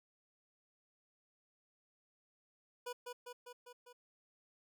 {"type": "tone with echo", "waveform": "25% pulse", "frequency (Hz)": 490, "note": "B4", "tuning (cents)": -14, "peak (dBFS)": -37, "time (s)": [2.86, 2.93], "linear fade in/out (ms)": 10, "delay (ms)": 200, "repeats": 5, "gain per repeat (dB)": -3, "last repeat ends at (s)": 3.93, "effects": []}